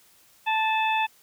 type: harmonic tone with a mistuned harmonic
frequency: 879 Hz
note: A5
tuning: 2 cents flat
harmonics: 1 / 2 / 3 / 4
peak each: -23 / -32 / -27 / -34 dBFS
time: 0.46-1.07 s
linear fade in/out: 20 ms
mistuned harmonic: 3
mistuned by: -20 cents
effects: white hiss -58 dBFS RMS until 1.22 s